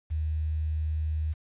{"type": "tone with quantisation", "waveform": "sine", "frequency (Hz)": 77.78, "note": "D#2", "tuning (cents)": 0, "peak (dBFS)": -26, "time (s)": [0.1, 1.34], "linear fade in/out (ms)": 20, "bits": 9, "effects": ["resampled to 8000 Hz"]}